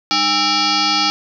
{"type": "tone with frequency modulation", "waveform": "sine", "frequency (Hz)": 2841, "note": "F7", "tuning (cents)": 29, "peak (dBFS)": -13, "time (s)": [0.11, 1.1], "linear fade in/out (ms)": 0, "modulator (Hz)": 507, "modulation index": 4.8, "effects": []}